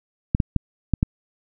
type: clicks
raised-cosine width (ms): 5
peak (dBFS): -5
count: 5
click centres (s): 0.349 / 0.402 / 0.563 / 0.937 / 1.029
effects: none